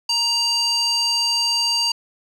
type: tone with band-pass filter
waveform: square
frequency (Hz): 937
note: A#5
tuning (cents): +9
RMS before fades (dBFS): -20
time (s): 0.09-1.92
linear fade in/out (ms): 5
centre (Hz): 4700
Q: 3.1
effects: none